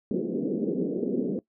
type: band-pass noise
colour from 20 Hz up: pink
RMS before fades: -28 dBFS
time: 0.11-1.39 s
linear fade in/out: 2 ms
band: 180 to 480 Hz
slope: 48 dB/octave
effects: noise-tail reverb RT60 0.1 s tail -19 dB re dry